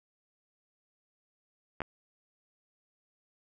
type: clicks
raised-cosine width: 0.5 ms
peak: -19 dBFS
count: 2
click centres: 1.805 / 1.818 s
effects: none